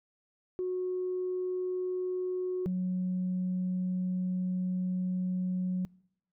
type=tone pair in turn; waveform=sine; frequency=366.4 / 183.2 Hz; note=F#4 / F#3; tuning=-17 / -17 cents; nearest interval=octave; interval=1200 cents; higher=first; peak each=-29 / -27 dBFS; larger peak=second; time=0.59-2.66 / 2.66-5.85 s; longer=second; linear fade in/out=0 ms; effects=noise-tail reverb RT60 0.8 s tail -26 dB re dry + tanh soft clip ceiling -25 dBFS